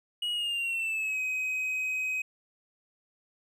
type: tone with pitch glide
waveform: triangle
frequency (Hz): 2900 to 2525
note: F#7 to D#7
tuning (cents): -35 to +25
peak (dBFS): -27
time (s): 0.22-2.22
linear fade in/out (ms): 5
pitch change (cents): -240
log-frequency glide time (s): 0.32-1.2
effects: none